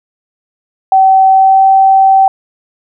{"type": "tone with pitch glide", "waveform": "sine", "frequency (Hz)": [766, 772.2], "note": ["G5", "G5"], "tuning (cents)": [-40, -26], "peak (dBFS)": -3, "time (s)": [0.92, 2.28], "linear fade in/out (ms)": 2, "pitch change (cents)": 14, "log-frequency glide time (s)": [1.28, 1.67], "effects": []}